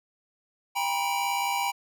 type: tone cluster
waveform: square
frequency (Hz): 798 / 956 / 1014 / 2309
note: G5 / A#5 / B5 / D7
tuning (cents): +31 / +43 / +45 / -30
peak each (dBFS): -30 / -30 / -38 / -34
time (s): 0.75-1.72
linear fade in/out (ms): 20
effects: none